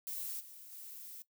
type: noise with level steps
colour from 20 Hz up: violet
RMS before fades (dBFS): -41 / -53 / -49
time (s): 0.07-1.22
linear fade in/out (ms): 0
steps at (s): 0.39 / 0.71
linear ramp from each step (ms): 20
effects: noise-tail reverb RT60 0.1 s tail -17 dB re dry